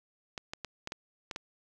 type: clicks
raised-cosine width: 0.2 ms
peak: -20 dBFS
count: 7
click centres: 0.378 / 0.535 / 0.647 / 0.874 / 0.921 / 1.312 / 1.361 s
effects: none